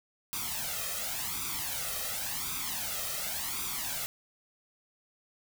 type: noise with flanger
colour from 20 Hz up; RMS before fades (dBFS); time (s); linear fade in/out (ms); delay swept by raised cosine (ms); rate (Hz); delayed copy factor
white; -35; 0.33-4.06; 0; 0.83 to 1.6; 0.91; +0.75
effects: none